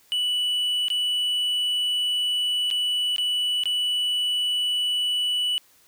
triangle tone with dropouts, 2960 Hz, F#7, in tune, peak -20 dBFS, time 0.12-5.58 s, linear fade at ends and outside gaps 0 ms, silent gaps 0.883-0.902 / 2.703-2.711 / 3.162-3.182 / 3.636-3.656 s, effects white hiss -58 dBFS RMS until 5.87 s

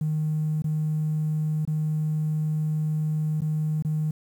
triangle tone with dropouts, 154.5 Hz, D#3, 12 cents flat, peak -19 dBFS, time 0.01-4.11 s, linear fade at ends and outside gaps 5 ms, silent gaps 0.621-0.642 / 1.652-1.675 / 3.407-3.418 / 3.824-3.848 s, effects tanh soft clip ceiling -20 dBFS + 9-bit

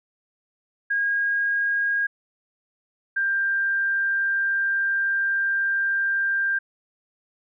sine tone pair in turn, 1631 / 1588.2 Hz, G#6 / G6, -32 / +22 cents, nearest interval unison, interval 46 cents, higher first, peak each -20 / -20 dBFS, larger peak neither, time 0.9-2.07 / 3.16-6.59 s, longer second, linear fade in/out 10 ms, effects none

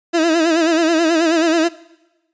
30% pulse tone with vibrato, 327.7 Hz, E4, 10 cents flat, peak -10 dBFS, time 0.13-1.69 s, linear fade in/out 20 ms, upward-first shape sine, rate 9.3 Hz, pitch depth 83 cents each way, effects noise-tail reverb RT60 1.0 s tail -20 dB re dry + resampled to 16000 Hz

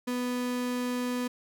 35% pulse tone, 247.5 Hz, B3, 4 cents sharp, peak -27 dBFS, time 0.07-1.28 s, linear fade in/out 10 ms, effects none

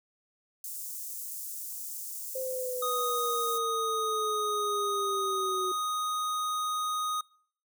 white high-pass noise, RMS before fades -39 dBFS, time 0.64-3.58 s, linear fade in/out 2 ms, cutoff 6600 Hz, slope 24 dB/octave
sine exponential sweep, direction down, 523.3 to 370.4 Hz, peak -32 dBFS, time 2.35-5.72 s, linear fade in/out 5 ms
square tone, 1244.5 Hz, D#6, in tune, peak -30 dBFS, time 2.82-7.21 s, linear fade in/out 5 ms
effects noise-tail reverb RT60 0.6 s tail -25 dB re dry

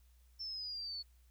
sine exponential sweep, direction down, 5380 to 4400 Hz, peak -40 dBFS, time 0.39-1.03 s, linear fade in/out 20 ms, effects added 61 Hz sine -62 dBFS peak until 1.3 s + white hiss -75 dBFS RMS until 1.3 s

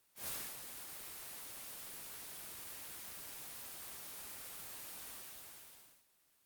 white noise with ADSR envelope, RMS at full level -40 dBFS, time 0.15-6.07 s, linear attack 130 ms, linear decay 260 ms, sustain -8 dB, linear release 1000 ms, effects white hiss -73 dBFS RMS until 6.45 s + Opus 24 kbps

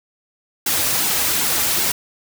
white noise with flanger, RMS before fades -19 dBFS, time 0.66-1.92 s, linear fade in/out 5 ms, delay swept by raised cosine 1.6 to 5.6 ms, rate 2.6 Hz, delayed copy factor -0.7, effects none

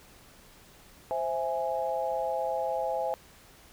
sine chord, C augmented, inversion none, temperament equal, 523.3 / 659.3 / 830.6 Hz, C5 / E5 / G#5, 0 / 0 / 0 cents, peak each -32 dBFS, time 1.11-3.14 s, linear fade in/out 0 ms, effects pink hiss -55 dBFS RMS until 3.72 s

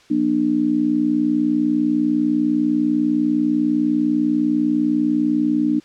harmonic tone, 60 Hz, B1, 49 cents flat, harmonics 3 / 4 / 5, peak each -29 / -20 / -17 dBFS, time 0.1-5.8 s, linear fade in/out 10 ms, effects white hiss -51 dBFS RMS until 5.84 s + low-pass 5000 Hz 12 dB/octave

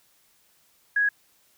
sine tone, 1661.2 Hz, G#6, in tune, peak -19 dBFS, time 0.96-1.09 s, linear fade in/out 5 ms, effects white hiss -63 dBFS RMS until 1.57 s

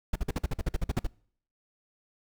brown noise bursts, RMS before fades -26 dBFS, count 13, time 0.13-1.069 s, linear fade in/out 5 ms, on 27 ms, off 49 ms, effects noise-tail reverb RT60 0.6 s tail -25 dB re dry

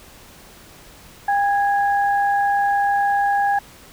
sine tone pair together, 804.6 / 1661.2 Hz, G5 / G#6, +45 / 0 cents, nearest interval octave + minor second, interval 1255 cents, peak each -16 / -24 dBFS, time 1.28-3.59 s, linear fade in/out 5 ms, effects pink hiss -45 dBFS RMS until 3.92 s

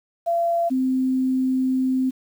sine tone pair in turn, 681 / 259.7 Hz, F5 / C4, -44 / -13 cents, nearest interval octave + perfect fourth, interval 1669 cents, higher first, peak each -18 / -18 dBFS, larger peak neither, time 0.26-0.7 / 0.7-2.11 s, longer second, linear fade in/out 20 ms, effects 8-bit

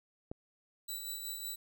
click, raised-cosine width 2 ms, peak -27 dBFS, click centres 0.315 s
10% pulse tone with tremolo, 3951 Hz, B7, in tune, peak -30 dBFS, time 0.88-1.56 s, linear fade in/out 10 ms, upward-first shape sine, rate 5.4 Hz, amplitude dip 40%
effects none

